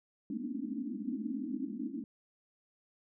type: band-pass noise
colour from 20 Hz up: pink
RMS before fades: -38 dBFS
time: 0.3-2.04 s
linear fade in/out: 2 ms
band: 210 to 310 Hz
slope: 96 dB/octave
effects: none